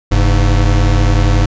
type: tone pair together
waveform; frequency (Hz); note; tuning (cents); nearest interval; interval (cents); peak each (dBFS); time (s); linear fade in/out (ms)
square; 45.35 / 101.8; F#1 / G#2; -34 / -34; octave + major second; 1400; -11 / -13; 0.11-1.46; 10
effects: resampled to 16000 Hz